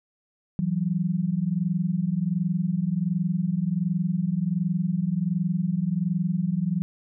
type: tone pair together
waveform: sine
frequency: 165.55 / 186.9 Hz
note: E3 / F#3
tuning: +8 / +18 cents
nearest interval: major second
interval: 210 cents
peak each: -25 dBFS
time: 0.59-6.82 s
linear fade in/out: 0 ms
effects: none